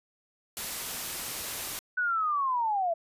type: noise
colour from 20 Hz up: white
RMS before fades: -35 dBFS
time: 0.57-1.79 s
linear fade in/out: 0 ms
type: linear sweep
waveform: sine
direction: down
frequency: 1500 to 650 Hz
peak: -25 dBFS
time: 1.97-2.94 s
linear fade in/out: 10 ms
effects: resampled to 32000 Hz